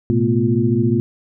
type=tone cluster; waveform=sine; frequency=111.9 / 126.3 / 220.1 / 245.5 / 350.2 Hz; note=A2 / B2 / A3 / B3 / F4; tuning=+30 / +39 / +1 / -10 / +5 cents; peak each=-20 dBFS; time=0.1-1 s; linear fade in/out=0 ms; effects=none